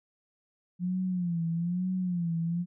sine tone with vibrato, 175.4 Hz, F3, 8 cents sharp, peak -27 dBFS, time 0.79-2.66 s, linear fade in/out 50 ms, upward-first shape sine, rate 1.1 Hz, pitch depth 100 cents each way, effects none

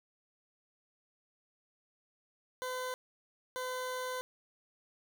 20% pulse tone bursts at uneven times, 508 Hz, B4, 49 cents sharp, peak -31 dBFS, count 2, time 2.62-2.94 / 3.56-4.21 s, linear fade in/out 0 ms, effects none

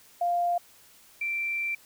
sine tone pair in turn, 698.5 / 2349 Hz, F5 / D7, 0 / 0 cents, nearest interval octave + major sixth, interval 2100 cents, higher second, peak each -23 / -27 dBFS, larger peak first, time 0.21-0.58 / 1.21-1.75 s, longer second, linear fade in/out 5 ms, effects white hiss -56 dBFS RMS until 1.85 s

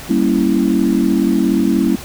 sine chord, G diminished seventh, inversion none, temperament equal, 196 / 233.1 / 277.2 / 329.6 Hz, G3 / Bb3 / Db4 / Fb4, 0 / 0 / 0 / 0 cents, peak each -17 dBFS, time 0.09-1.96 s, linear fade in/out 10 ms, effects pink hiss -32 dBFS RMS until 2.04 s

